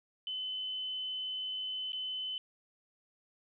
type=tone with dropouts; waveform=sine; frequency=3033 Hz; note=F#7; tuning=42 cents sharp; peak=-35 dBFS; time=0.27-2.38 s; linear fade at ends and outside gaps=1 ms; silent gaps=1.921-1.931 s; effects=none